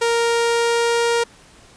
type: tone with pitch glide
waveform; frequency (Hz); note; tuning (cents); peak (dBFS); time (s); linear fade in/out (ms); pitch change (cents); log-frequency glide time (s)
sawtooth; 466.2 to 468.9; A#4 to A#4; 0 to +10; -12; 0.01-1.24; 10; +10; 0.14-1.03
effects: pink hiss -48 dBFS RMS until 1.76 s + resampled to 22050 Hz